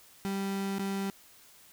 35% pulse tone with dropouts, 196 Hz, G3, in tune, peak -29 dBFS, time 0.25-1.1 s, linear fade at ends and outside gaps 0 ms, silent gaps 0.784-0.794 s, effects white hiss -57 dBFS RMS until 1.72 s

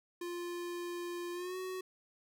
square tone with pitch glide, 349.2 to 372.1 Hz, F4 to F#4, 0 to +10 cents, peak -39 dBFS, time 0.21-1.81 s, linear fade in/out 5 ms, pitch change +110 cents, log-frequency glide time 1.33-1.57 s, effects none

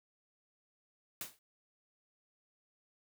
white noise with exponential decay, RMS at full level -38 dBFS, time 1.21-1.39 s, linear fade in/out 1 ms, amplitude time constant 39 ms, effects none

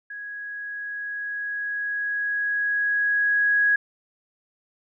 sine tone with level ramp, 1661.2 Hz, G#6, in tune, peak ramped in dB -33 to -16 dBFS, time 0.1-3.76 s, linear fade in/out 5 ms, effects none

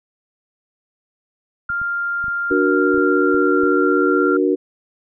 sine tone with pitch glide, 1396.9 to 1382.5 Hz, F6 to F6, 0 to -18 cents, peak -19 dBFS, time 1.69-4.37 s, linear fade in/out 5 ms, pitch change -18 cents, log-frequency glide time 2.49-3.58 s
clicks, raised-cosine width 5 ms, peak -26 dBFS, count 9, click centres 1.701 / 1.816 / 2.242 / 2.282 / 2.514 / 2.944 / 2.979 / 3.345 / 3.635 s
sine chord, D augmented, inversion none, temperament equal with one note detuned, 293.7 / 370 / 470.5 Hz, D4 / F#4 / A#4, 0 / 0 / +16 cents, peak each -18 / -17 / -20 dBFS, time 2.5-4.56 s, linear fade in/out 20 ms
effects none

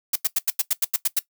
blue noise bursts, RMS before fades -20 dBFS, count 10, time 0.13-1.192 s, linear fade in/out 5 ms, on 27 ms, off 88 ms, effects noise-tail reverb RT60 0.1 s tail -17 dB re dry

